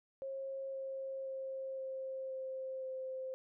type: tone with pitch steps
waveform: sine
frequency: 539 / 535.6 / 532.2 / 528.8 / 525.5 / 522.1 Hz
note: C#5 / C5 / C5 / C5 / C5 / C5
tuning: -49 / +40 / +29 / +18 / +7 / -4 cents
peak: -39 dBFS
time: 0.22-3.34 s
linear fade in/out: 0 ms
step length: 520 ms
effects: none